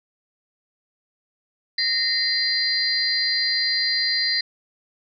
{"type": "tone cluster", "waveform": "sine", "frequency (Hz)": [1852, 2045, 4129, 4749], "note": ["A#6", "C7", "C8", "D8"], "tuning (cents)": [-12, -40, -24, 18], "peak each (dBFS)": [-27, -31, -23, -23], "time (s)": [1.78, 4.41], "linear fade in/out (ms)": 5, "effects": []}